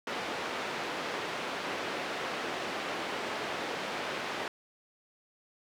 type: band-pass noise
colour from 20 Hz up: pink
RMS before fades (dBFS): -36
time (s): 0.07-4.48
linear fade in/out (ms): 2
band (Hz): 350 to 3200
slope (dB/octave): 12
effects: none